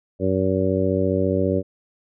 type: harmonic tone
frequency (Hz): 94.7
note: F#2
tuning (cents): +41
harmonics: 1 / 2 / 3 / 4 / 5 / 6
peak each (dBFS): -25 / -25 / -25 / -25 / -25 / -25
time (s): 0.19-1.63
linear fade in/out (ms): 50
effects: none